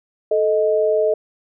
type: tone pair together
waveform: sine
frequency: 436.9 / 624.5 Hz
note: A4 / D#5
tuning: -12 / +6 cents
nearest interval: tritone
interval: 618 cents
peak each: -17 dBFS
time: 0.31-1.14 s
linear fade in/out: 5 ms
effects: none